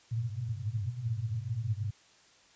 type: band-pass noise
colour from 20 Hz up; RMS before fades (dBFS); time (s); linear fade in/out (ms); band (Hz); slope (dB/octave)
white; -34; 0.11-1.91; 10; 100 to 120; 96
effects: white hiss -61 dBFS RMS until 2.55 s + resampled to 16000 Hz